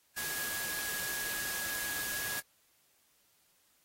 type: tone in noise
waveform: sine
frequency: 1661.2 Hz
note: G#6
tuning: in tune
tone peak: -39 dBFS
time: 0.16-2.41 s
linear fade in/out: 20 ms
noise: white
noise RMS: -38 dBFS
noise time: 0.16-2.41 s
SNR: -4 dB
effects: white hiss -70 dBFS RMS until 3.84 s + AAC 48 kbps